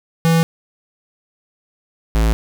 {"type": "tone pair in turn", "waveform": "square", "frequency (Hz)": [164.81, 55], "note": ["E3", "A1"], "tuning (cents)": [0, 0], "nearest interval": "octave + perfect fifth", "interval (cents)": 1900, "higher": "first", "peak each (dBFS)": [-12, -13], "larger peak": "first", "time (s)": [[0.25, 0.43], [2.15, 2.33]], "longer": "neither", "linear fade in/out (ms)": 0, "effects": []}